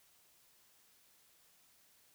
silence, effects white hiss -68 dBFS RMS until 2.14 s

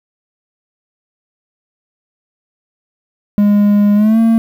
triangle tone with pitch glide, 205.5 to 226.7 Hz, G#3 to A#3, -18 to -48 cents, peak -5 dBFS, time 3.38-4.38 s, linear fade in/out 0 ms, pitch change +170 cents, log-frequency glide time 3.95-4.19 s, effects 7-bit

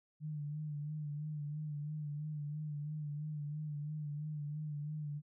sine tone with vibrato, 149.7 Hz, D3, 33 cents sharp, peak -38 dBFS, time 0.2-5.22 s, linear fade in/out 50 ms, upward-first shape sine, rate 3 Hz, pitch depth 47 cents each way, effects none

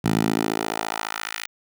10% pulse tone with high-pass filter sweep, 54.5 Hz, A1, 16 cents flat, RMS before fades -25 dBFS, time 0.04-1.47 s, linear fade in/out 10 ms, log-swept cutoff 140 to 2200 Hz, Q 1.3, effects none

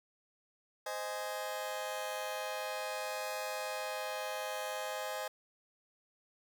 sawtooth chord, Ab major, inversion first, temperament just, 519.1 / 623 / 830.6 Hz, C5 / Eb5 / Ab5, -14 / +2 / 0 cents, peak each -38 / -37 / -38 dBFS, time 0.86-5.28 s, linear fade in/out 5 ms, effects none

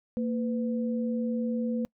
sine tone pair together, 230 / 500.8 Hz, A#3 / B4, -23 / +24 cents, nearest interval octave + minor second, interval 1347 cents, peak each -27 / -34 dBFS, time 0.17-1.85 s, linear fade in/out 0 ms, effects noise-tail reverb RT60 0.1 s tail -26 dB re dry

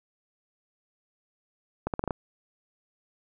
accelerating click train, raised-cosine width 1 ms, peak -14 dBFS, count 6, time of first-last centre 1.87-2.108 s, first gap 68 ms, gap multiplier 0.82, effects none

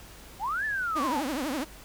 sine linear two-way sweep, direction up then down, 716 to 1776 to 772 Hz, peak -27 dBFS, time 0.39-1.23 s, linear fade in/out 50 ms, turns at 0.65 s
sawtooth tone with vibrato, 281.4 Hz, C#4, 26 cents sharp, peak -25 dBFS, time 0.95-1.65 s, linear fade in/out 20 ms, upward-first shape triangle, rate 12 Hz, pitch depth 280 cents each way
effects added 50 Hz sine -50 dBFS peak until 1.84 s + pink hiss -49 dBFS RMS until 1.84 s

